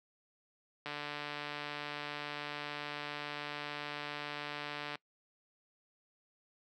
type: click train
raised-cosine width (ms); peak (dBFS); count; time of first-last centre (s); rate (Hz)
0.3; -24; 603; 0.86-4.955; 147
effects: noise-tail reverb RT60 0.1 s tail -23 dB re dry + high-pass 150 Hz 12 dB/octave